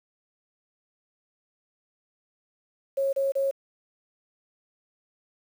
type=tone bursts; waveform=sine; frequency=547 Hz; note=C#5; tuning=23 cents flat; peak=-22 dBFS; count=3; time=2.97-3.512 s; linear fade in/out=10 ms; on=160 ms; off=31 ms; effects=8-bit